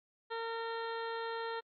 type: harmonic tone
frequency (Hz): 457.2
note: A#4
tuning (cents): -34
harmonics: 1 / 2 / 3 / 4 / 5 / 6 / 7 / 8 / 9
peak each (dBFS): -39 / -41 / -44 / -46 / -59 / -59 / -53 / -55 / -53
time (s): 0.3-1.61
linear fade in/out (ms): 20
effects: MP3 32 kbps